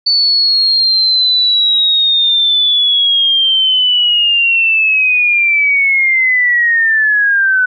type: linear sweep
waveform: sine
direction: down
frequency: 4500 to 1489 Hz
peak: -8 dBFS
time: 0.06-7.66 s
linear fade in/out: 10 ms
effects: none